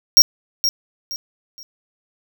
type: tone with echo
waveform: square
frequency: 5588 Hz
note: F8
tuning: in tune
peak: -6 dBFS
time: 0.17-0.22 s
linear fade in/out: 0 ms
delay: 470 ms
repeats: 3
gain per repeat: -10 dB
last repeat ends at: 1.63 s
effects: none